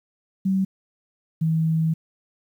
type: tone pair in turn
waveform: sine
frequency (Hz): 191.3 / 160.86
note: G3 / E3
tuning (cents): -42 / -42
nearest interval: minor third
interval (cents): 300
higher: first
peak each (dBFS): -18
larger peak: neither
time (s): 0.45-0.65 / 1.41-1.94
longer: second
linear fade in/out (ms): 10
effects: 9-bit